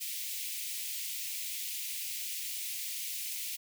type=high-pass noise; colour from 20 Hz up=white; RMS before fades=-38 dBFS; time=0-3.57 s; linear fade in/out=20 ms; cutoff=2100 Hz; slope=48 dB/octave; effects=none